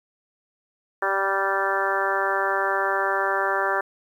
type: harmonic tone with a mistuned harmonic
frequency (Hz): 194.9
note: G3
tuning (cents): -10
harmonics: 2 / 3 / 4 / 5 / 6 / 7 / 8 / 9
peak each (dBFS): -29 / -29 / -29 / -29 / -29 / -29 / -29 / -29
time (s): 1.02-3.81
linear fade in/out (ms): 5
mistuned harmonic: 7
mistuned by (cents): +18
effects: 9-bit